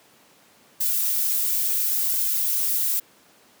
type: noise with flanger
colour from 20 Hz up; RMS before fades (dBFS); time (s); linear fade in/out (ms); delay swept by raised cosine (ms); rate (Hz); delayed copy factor
violet; -23; 0.8-3; 10; 1.9 to 5.4; 0.71; +0.75
effects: pink hiss -55 dBFS RMS until 3.6 s + high-pass 200 Hz 12 dB/octave